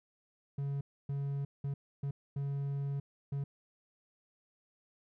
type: tone bursts at uneven times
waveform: triangle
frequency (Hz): 140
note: C#3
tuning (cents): +18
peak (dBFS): -31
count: 6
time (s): 0.58-0.81 / 1.09-1.45 / 1.64-1.74 / 2.03-2.11 / 2.36-3 / 3.32-3.44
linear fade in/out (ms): 5
effects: none